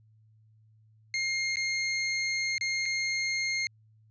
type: tone with dropouts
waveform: sawtooth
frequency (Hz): 2129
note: C7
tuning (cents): +30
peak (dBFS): -24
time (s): 1.14-3.67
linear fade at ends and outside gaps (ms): 1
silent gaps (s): 1.558-1.569 / 2.581-2.61 / 2.856-2.86
effects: added 109 Hz sine -58 dBFS peak until 4.1 s + resampled to 16000 Hz